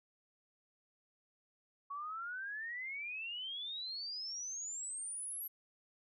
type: exponential sweep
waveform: sine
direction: up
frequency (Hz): 1109 to 11840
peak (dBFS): -40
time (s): 1.9-5.48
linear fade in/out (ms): 10
effects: none